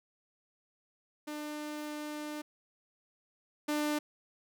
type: tone pair in turn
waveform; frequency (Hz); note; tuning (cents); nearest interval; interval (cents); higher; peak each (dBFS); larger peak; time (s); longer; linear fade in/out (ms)
sawtooth; 299.7 / 298.5; D4 / D4; +35 / +28; unison; 7; first; -34 / -26; second; 1.27-2.42 / 3.68-3.99; first; 10
effects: none